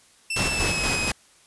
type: tone with pitch glide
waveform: sawtooth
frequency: 2674 to 2524 Hz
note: E7 to D#7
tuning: +24 to +24 cents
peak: -22 dBFS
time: 0.3-1.11 s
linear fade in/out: 5 ms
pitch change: -100 cents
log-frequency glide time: 0.48-0.88 s
type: noise with tremolo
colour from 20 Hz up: pink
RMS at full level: -25 dBFS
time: 0.36-1.12 s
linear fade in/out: 5 ms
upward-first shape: square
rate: 4.2 Hz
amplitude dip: 40%
effects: white hiss -56 dBFS RMS until 1.46 s + resampled to 24000 Hz